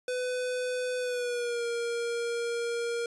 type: tone with pitch glide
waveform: square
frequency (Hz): 501 to 470.2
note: B4 to A#4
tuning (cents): +25 to +15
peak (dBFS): -30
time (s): 0.08-3.06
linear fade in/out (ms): 2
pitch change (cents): -110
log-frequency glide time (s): 0.98-1.65
effects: resampled to 24000 Hz